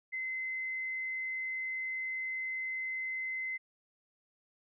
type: tone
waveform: sine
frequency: 2055 Hz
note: C7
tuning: 32 cents flat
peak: -34 dBFS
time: 0.12-3.58 s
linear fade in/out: 20 ms
effects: none